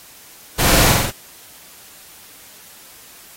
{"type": "noise with echo", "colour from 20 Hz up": "pink", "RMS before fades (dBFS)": -17, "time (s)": [0.58, 0.93], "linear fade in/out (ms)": 20, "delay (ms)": 46, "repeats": 4, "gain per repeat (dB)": -2, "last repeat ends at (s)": 1.114, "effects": ["white hiss -43 dBFS RMS until 3.36 s", "AAC 48 kbps"]}